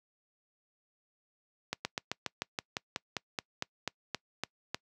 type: slowing click train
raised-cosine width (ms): 0.2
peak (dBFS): -15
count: 16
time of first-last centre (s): 1.73-4.745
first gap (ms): 120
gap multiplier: 1.07
effects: noise-tail reverb RT60 0.1 s tail -25 dB re dry + high-pass 100 Hz 12 dB/octave